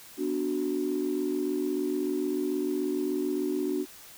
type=chord; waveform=sine; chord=B minor; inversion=none; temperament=equal; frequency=246.9 / 293.7 / 370 Hz; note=B3 / D4 / F#4; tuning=0 / 0 / 0 cents; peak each=-34 / -29 / -29 dBFS; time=0.17-3.86 s; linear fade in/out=50 ms; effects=tanh soft clip ceiling -19 dBFS + white hiss -49 dBFS RMS until 4.17 s